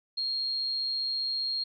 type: tone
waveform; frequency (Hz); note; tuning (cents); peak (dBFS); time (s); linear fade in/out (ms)
sine; 4245; C8; +24; -28; 0.17-1.64; 10
effects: none